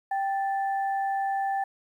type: tone pair together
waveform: sine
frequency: 784 / 1755.8 Hz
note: G5 / A6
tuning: 0 / -4 cents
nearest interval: octave + major second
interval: 1396 cents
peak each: -25 / -37 dBFS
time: 0.11-1.64 s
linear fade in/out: 5 ms
effects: 10-bit